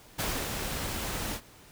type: noise with ADSR envelope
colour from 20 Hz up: pink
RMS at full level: -30 dBFS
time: 0.18-1.41 s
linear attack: 19 ms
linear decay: 270 ms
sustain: -4 dB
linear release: 72 ms
effects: pink hiss -54 dBFS RMS until 1.71 s